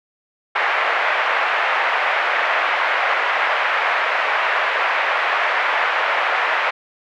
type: band-pass noise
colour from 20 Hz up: white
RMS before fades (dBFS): -19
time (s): 0.55-6.71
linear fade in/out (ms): 10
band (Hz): 580 to 2200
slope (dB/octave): 24
effects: none